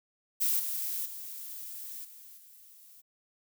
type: noise with level steps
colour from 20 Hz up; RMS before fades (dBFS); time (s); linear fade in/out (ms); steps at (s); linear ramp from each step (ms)
violet; -28 / -34 / -42 / -51 / -55; 0.4-3.02; 20; 0.59 / 1.05 / 2.04 / 2.37; 10
effects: none